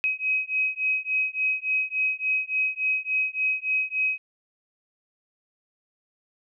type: beating tone pair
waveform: sine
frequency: 2534 / 2537.5 Hz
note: D#7 / D#7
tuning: +31 / +33 cents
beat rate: 3.5 Hz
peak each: -26 dBFS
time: 0.04-4.18 s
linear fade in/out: 0 ms
effects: none